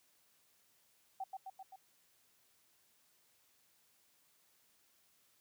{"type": "tone with echo", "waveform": "sine", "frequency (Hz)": 768, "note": "G5", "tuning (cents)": -36, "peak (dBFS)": -38, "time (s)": [1.2, 1.24], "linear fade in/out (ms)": 5, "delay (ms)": 130, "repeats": 4, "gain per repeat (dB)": -3, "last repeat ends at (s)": 1.76, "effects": ["white hiss -72 dBFS RMS until 5.4 s", "high-pass 60 Hz 12 dB/octave"]}